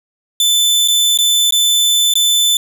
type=tone with dropouts; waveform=sawtooth; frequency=3520 Hz; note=A7; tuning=in tune; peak=-7 dBFS; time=0.4-2.57 s; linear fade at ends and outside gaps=2 ms; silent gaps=0.877-0.883 / 1.175-1.187 / 1.508-1.523 / 2.138-2.154 s; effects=none